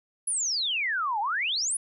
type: exponential two-way sweep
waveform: sine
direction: down then up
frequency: 10620 to 790 to 10620 Hz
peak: -25 dBFS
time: 0.27-1.77 s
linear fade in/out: 5 ms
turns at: 1.2 s
effects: none